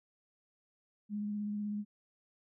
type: tone with vibrato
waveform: sine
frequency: 207.7 Hz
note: G#3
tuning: in tune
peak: -34 dBFS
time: 1.09-1.85 s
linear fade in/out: 50 ms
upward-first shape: sine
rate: 16 Hz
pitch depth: 17 cents each way
effects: none